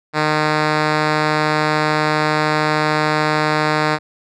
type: tone with low-pass filter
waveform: 5% pulse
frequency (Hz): 153.1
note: D#3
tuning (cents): -28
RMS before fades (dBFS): -17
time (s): 0.13-3.99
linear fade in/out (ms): 50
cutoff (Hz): 4300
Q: 0.83
effects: none